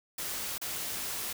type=noise with dropouts; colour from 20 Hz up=white; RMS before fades=-36 dBFS; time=0.18-1.33 s; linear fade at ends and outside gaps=5 ms; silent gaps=0.581-0.614 s; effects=none